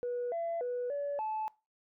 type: tone with pitch steps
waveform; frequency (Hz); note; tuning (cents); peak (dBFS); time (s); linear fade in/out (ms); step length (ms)
sine; 487.1 / 674 / 490.9 / 572 / 868; B4 / E5 / B4 / D5 / A5; -24 / +38 / -10 / -46 / -24; -31; 0.03-1.48; 0; 290
effects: noise-tail reverb RT60 0.3 s tail -23 dB re dry + tanh soft clip ceiling -29 dBFS